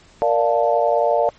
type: chord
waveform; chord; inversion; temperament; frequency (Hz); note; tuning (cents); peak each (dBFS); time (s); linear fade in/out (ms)
sine; Bb major seventh; none; equal; 466.2 / 587.3 / 698.5 / 880; Bb4 / D5 / F5 / A5; 0 / 0 / 0 / 0; -21 / -18 / -19 / -23; 0.22-1.29; 0
effects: pink hiss -50 dBFS RMS until 1.38 s + MP3 32 kbps